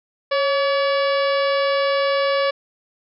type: harmonic tone with a mistuned harmonic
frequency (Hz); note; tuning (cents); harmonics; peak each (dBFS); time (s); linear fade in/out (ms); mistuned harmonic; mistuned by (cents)
570; C#5; +48; 1 / 2 / 3 / 4 / 5 / 6 / 7 / 8 / 9; -18 / -24 / -28 / -30 / -32 / -34 / -35 / -36 / -37; 0.31-2.51; 10; 1; -56
effects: none